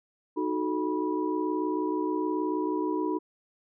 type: tone cluster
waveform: sine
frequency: 308.8 / 367.6 / 434.2 / 977 Hz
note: D#4 / F#4 / A4 / B5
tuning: -13 / -11 / -23 / -19 cents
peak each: -29 / -31 / -35 / -34 dBFS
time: 0.36-3.19 s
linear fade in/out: 20 ms
effects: none